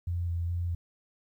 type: tone with vibrato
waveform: sine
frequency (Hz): 86.1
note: F2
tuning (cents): -24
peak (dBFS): -28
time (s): 0.07-0.75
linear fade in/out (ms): 5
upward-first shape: square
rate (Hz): 2.4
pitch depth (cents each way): 16
effects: 11-bit